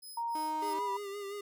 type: tone with tremolo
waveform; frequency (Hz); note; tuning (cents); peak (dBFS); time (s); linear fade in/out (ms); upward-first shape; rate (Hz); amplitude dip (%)
15% pulse; 5070; D#8; +32; -39; 0.02-0.74; 10; sine; 3.2; 100
type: tone with pitch glide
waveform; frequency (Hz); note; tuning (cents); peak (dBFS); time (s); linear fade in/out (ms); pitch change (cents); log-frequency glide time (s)
sine; 932.3 to 978.7; A#5 to B5; 0 to -16; -32; 0.17-0.97; 5; +84; 0.71-0.79
type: tone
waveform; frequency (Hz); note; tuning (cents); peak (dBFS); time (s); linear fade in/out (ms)
35% pulse; 311.1; D#4; 0; -40; 0.35-0.79; 2
type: tone with vibrato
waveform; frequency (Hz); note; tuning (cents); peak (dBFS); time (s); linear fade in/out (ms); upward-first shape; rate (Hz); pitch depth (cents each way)
square; 402.9; G4; +48; -39; 0.62-1.41; 5; sine; 5.8; 42
effects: none